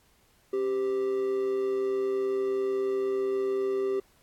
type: tone with amplitude modulation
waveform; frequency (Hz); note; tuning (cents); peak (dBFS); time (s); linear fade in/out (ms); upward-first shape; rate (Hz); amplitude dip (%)
triangle; 392; G4; 0; -21; 0.53-4; 5; sine; 120; 50
effects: pink hiss -64 dBFS RMS until 4.22 s + AAC 64 kbps